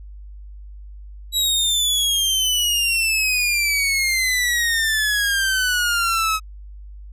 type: exponential sweep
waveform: sawtooth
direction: down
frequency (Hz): 3900 to 1273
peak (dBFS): -14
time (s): 1.32-6.4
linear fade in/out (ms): 50
effects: added 50 Hz sine -35 dBFS peak until 7.12 s + resampled to 32000 Hz